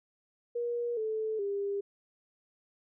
sine tone with pitch steps, 476.7 / 437.1 / 400.9 Hz, A#4 / A4 / G4, +39 / -11 / +39 cents, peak -30 dBFS, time 0.55-1.81 s, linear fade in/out 10 ms, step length 420 ms, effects none

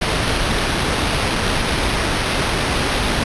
pink noise with sample-and-hold, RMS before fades -19 dBFS, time 0.01-3.24 s, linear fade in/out 10 ms, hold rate 7350 Hz, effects resampled to 24000 Hz

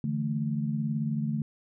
sine chord, D suspended second, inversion none, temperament just, 146.83 / 165.19 / 220.2 Hz, D3 / E3 / A3, 0 / +4 / +2 cents, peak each -30 / -35 / -30 dBFS, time 0.04-1.42 s, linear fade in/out 2 ms, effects none

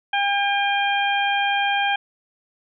harmonic tone with a mistuned harmonic, 804 Hz, G5, 44 cents sharp, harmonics 1 / 2 / 3 / 4, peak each -21 / -24 / -26 / -27 dBFS, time 0.13-1.96 s, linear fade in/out 5 ms, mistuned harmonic 4, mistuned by -18 cents, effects none

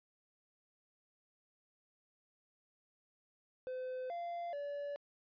triangle tone with pitch steps, 511 / 690 / 574 Hz, C5 / F5 / D5, -41 / -21 / -40 cents, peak -37 dBFS, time 3.67-4.96 s, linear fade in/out 0 ms, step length 430 ms, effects resampled to 11025 Hz

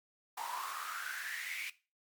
pink noise with high-pass filter sweep, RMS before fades -41 dBFS, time 0.37-1.7 s, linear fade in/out 5 ms, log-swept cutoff 870 to 2400 Hz, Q 9, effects noise-tail reverb RT60 0.3 s tail -17 dB re dry + MP3 96 kbps

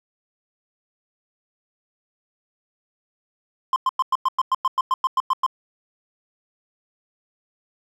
triangle tone bursts, 1046.5 Hz, C6, in tune, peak -14 dBFS, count 14, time 3.73-5.464 s, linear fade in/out 2 ms, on 31 ms, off 100 ms, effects none

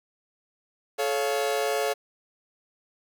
40% pulse chord, A augmented, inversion none, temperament equal with one note detuned, 431.4 / 554.4 / 698.5 Hz, A4 / C#5 / E#5, -34 / 0 / 0 cents, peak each -27 / -28 / -29 dBFS, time 0.98-1.94 s, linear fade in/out 20 ms, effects 9-bit

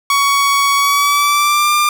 sawtooth tone with pitch glide, 1121 to 1194.5 Hz, C#6 to D6, +19 to +29 cents, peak -7 dBFS, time 0.1-1.89 s, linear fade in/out 2 ms, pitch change +110 cents, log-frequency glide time 0.77-1.73 s, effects 7-bit

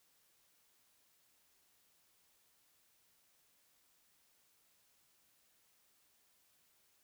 silence, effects white hiss -73 dBFS RMS until 7.03 s

